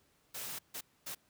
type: noise bursts at uneven times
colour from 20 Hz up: white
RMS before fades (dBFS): -42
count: 3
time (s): 0.34-0.59 / 0.74-0.81 / 1.06-1.15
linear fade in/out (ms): 10
effects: pink hiss -71 dBFS RMS until 1.29 s + high-pass 60 Hz 12 dB/octave